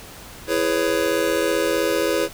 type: chord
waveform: square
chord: C# minor seventh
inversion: first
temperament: just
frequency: 332.6 / 415.8 / 498.9 / 554.4 Hz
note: E4 / G#4 / B4 / C#5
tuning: +16 / +2 / +17 / 0 cents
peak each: -25 dBFS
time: 0.47-2.29 s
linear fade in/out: 50 ms
effects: pink hiss -40 dBFS RMS until 2.33 s